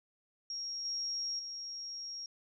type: tone with level steps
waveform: sine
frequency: 5588 Hz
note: F8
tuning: in tune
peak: -37 / -34 / -40 dBFS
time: 0.5-2.26 s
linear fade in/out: 2 ms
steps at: 0.85 / 1.39 s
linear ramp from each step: 2 ms
effects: none